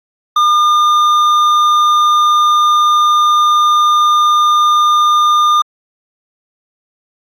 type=tone with hard clipping; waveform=sine; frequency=1208 Hz; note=D6; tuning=48 cents sharp; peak=-9 dBFS; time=0.36-5.62 s; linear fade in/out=5 ms; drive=7 dB; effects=AAC 64 kbps